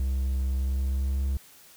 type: tone with pitch glide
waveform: triangle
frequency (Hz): 65.8 to 67.65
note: C2 to C#2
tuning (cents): +10 to -42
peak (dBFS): -22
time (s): 0-1.37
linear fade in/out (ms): 0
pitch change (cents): +48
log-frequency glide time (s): 0.58-1.25
effects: white hiss -53 dBFS RMS until 1.76 s